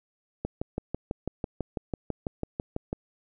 click train, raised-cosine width 2 ms, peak -16 dBFS, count 16, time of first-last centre 0.45-2.929 s, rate 6.05 Hz, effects none

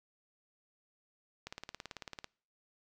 click train, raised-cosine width 0.2 ms, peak -25 dBFS, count 15, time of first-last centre 1.47-2.243 s, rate 18.1 Hz, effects noise-tail reverb RT60 0.5 s tail -26 dB re dry

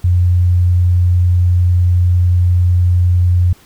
sine tone, 88.9 Hz, F2, 31 cents sharp, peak -8 dBFS, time 0.04-3.53 s, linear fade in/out 5 ms, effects pink hiss -46 dBFS RMS until 3.65 s

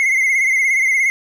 triangle tone with vibrato, 2112 Hz, C7, 16 cents sharp, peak -11 dBFS, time 0-1.1 s, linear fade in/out 0 ms, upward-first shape sine, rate 17 Hz, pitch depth 67 cents each way, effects none

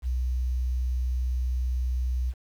sine tone with quantisation, 62.4 Hz, B1, 19 cents sharp, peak -24 dBFS, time 0.02-2.34 s, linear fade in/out 50 ms, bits 9, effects none

